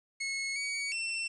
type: tone with pitch steps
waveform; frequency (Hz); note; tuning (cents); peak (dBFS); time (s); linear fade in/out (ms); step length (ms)
sawtooth; 2183 / 2252 / 2694; C#7 / C#7 / E7; -27 / +27 / +37; -29; 0.2-1.28; 10; 360
effects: resampled to 22050 Hz + 10-bit